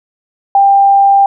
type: tone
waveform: sine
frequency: 793 Hz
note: G5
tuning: 20 cents sharp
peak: -4 dBFS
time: 0.55-1.26 s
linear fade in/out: 2 ms
effects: none